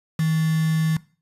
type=tone with quantisation; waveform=sine; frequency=159.4 Hz; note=D#3; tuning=42 cents sharp; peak=-18 dBFS; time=0.19-0.97 s; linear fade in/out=5 ms; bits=5; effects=noise-tail reverb RT60 0.4 s tail -20 dB re dry + resampled to 32000 Hz